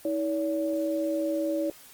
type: tone pair together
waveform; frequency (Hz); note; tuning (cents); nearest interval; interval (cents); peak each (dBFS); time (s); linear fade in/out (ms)
sine; 319.9 / 570; D#4 / C#5; +48 / +48; minor seventh; 1000; -28; 0.05-1.7; 2
effects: white hiss -51 dBFS RMS until 1.93 s + Opus 24 kbps